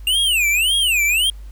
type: tone with vibrato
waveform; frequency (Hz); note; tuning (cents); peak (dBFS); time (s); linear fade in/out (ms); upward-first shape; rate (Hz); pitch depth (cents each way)
square; 2753; F7; -25; -15; 0.07-1.3; 2; sine; 1.8; 300
effects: added 50 Hz sine -32 dBFS peak until 1.51 s + pink hiss -54 dBFS RMS until 1.51 s